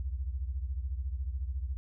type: beating tone pair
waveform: sine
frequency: 62.7 / 76.7 Hz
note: B1 / D#2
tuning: +27 / -24 cents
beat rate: 14 Hz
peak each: -33 / -38 dBFS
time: 0-1.77 s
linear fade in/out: 0 ms
effects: none